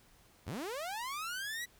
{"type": "linear sweep", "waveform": "sawtooth", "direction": "up", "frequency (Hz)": [58.27, 1981], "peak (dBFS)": -34, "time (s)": [0.46, 1.66], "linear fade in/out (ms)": 20, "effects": ["pink hiss -64 dBFS RMS until 1.79 s"]}